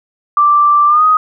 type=tone with pitch glide; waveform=sine; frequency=1174.7 to 1251.8 Hz; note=D6 to D#6; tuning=0 to +10 cents; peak=-6 dBFS; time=0.37-1.17 s; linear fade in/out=2 ms; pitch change=+110 cents; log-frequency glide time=0.87-1.04 s; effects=none